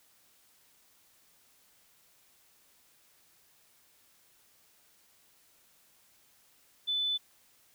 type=tone; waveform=sine; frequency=3500 Hz; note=A7; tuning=10 cents flat; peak=-28 dBFS; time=6.87-7.18 s; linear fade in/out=20 ms; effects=white hiss -65 dBFS RMS until 7.74 s